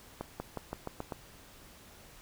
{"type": "accelerating click train", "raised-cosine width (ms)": 1, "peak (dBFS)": -22, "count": 7, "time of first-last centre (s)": [0.21, 1.122], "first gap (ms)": 190, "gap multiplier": 0.91, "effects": ["pink hiss -55 dBFS RMS until 2.21 s"]}